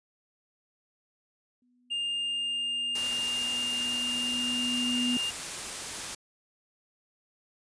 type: tone with exponential growth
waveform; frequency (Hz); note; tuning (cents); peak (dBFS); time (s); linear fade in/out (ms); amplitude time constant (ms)
sine; 246.4; B3; -4; -26; 1.62-5.17; 2; 770
type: tone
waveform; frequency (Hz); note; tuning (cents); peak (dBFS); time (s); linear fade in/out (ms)
triangle; 2812; F7; +11; -27; 1.9-5.31; 20
type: noise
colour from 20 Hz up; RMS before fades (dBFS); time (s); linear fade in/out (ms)
white; -36; 2.95-6.15; 5
effects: resampled to 22050 Hz